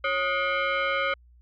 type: tone with frequency modulation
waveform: sine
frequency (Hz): 349.2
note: F4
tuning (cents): 0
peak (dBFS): -23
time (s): 0.04-1.14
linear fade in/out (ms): 5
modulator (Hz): 899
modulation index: 2.5
effects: added 60 Hz sine -52 dBFS peak until 1.41 s